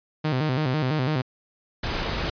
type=tone with vibrato; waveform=sawtooth; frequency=140.8 Hz; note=C#3; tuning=27 cents sharp; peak=-18 dBFS; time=0.24-1.22 s; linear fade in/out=10 ms; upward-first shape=square; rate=6 Hz; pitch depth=160 cents each way
type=noise; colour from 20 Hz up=pink; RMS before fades=-27 dBFS; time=1.83-2.3 s; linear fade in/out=5 ms
effects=resampled to 11025 Hz